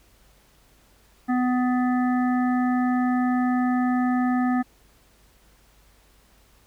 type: harmonic tone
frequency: 250 Hz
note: B3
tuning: 21 cents sharp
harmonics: 1 / 3 / 5 / 7 / 8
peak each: -20 / -28 / -33 / -35 / -44 dBFS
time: 1.28-4.63 s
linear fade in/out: 20 ms
effects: added 50 Hz sine -59 dBFS peak until 6.66 s + pink hiss -59 dBFS RMS until 6.66 s